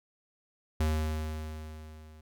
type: tone with level ramp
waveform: square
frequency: 77.78 Hz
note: D#2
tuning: in tune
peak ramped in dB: -25 to -51 dBFS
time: 0.8-2.21 s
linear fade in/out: 5 ms
effects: none